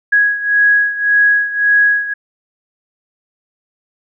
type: beating tone pair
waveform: sine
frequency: 1661.2 / 1663 Hz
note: G#6 / G#6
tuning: 0 / +2 cents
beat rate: 1.8 Hz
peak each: -11 / -15 dBFS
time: 0.12-2.14 s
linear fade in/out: 10 ms
effects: none